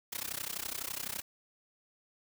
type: noise with amplitude modulation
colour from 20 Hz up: white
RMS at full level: -35 dBFS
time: 0.12-1.22 s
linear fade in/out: 10 ms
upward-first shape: sine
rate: 31.9 Hz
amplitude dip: 95%
effects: none